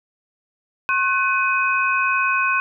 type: tone cluster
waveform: sine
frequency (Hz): 1081 / 1503 / 2518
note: C#6 / F#6 / D#7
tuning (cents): -44 / +27 / +20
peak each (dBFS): -21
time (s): 0.89-2.6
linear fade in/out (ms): 0
effects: none